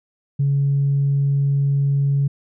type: tone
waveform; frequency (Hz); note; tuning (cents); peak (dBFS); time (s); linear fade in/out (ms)
sine; 140; C#3; +18; -14; 0.39-2.28; 10
effects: tanh soft clip ceiling -11 dBFS